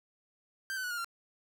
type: tone with pitch steps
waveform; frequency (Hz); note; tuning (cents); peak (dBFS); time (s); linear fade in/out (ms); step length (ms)
45% pulse; 1568 / 1518.1 / 1469.8 / 1423 / 1377.7; G6 / F#6 / F#6 / F6 / F6; 0 / +44 / -12 / +32 / -24; -34; 0.7-1.045; 0; 69
effects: none